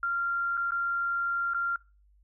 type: tone with dropouts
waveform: sine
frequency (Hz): 1386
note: F6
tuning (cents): -14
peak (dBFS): -26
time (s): 0.03-1.76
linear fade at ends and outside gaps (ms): 2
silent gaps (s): 0.571-0.575 / 0.708-0.719 / 1.536-1.545
effects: noise-tail reverb RT60 0.3 s tail -23 dB re dry + added 50 Hz sine -59 dBFS peak until 2.23 s